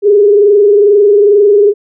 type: tone with frequency modulation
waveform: sine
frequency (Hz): 410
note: G#4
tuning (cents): -22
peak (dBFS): -3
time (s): 0.02-1.74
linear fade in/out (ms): 50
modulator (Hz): 22.3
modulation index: 0.71
effects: none